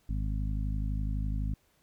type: harmonic tone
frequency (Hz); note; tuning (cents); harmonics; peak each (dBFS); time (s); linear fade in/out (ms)
51.91; G#1; 0; 1 / 2 / 3 / 4 / 5; -30 / -36 / -40 / -42 / -44; 0.09-1.54; 5
effects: pink hiss -69 dBFS RMS until 1.82 s